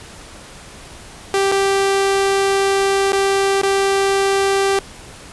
sawtooth tone with dropouts, 392 Hz, G4, in tune, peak -10 dBFS, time 1.34-4.79 s, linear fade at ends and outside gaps 1 ms, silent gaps 1.516-1.521 / 3.121-3.131 / 3.615-3.632 s, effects pink hiss -38 dBFS RMS until 5.32 s + resampled to 24000 Hz

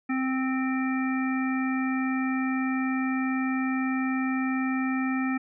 harmonic tone, 261.6 Hz, C4, in tune, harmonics 1 / 3 / 5 / 7 / 9, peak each -25 / -37 / -36 / -36 / -37 dBFS, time 0.09-5.38 s, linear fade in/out 10 ms, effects none

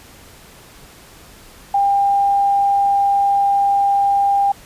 sine tone, 799 Hz, G5, 33 cents sharp, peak -12 dBFS, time 1.74-4.52 s, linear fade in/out 5 ms, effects pink hiss -43 dBFS RMS until 4.65 s + resampled to 32000 Hz

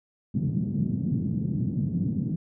pink band-pass noise, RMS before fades -27 dBFS, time 0.34-2.36 s, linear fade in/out 10 ms, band 130 to 220 Hz, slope 24 dB/octave, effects none

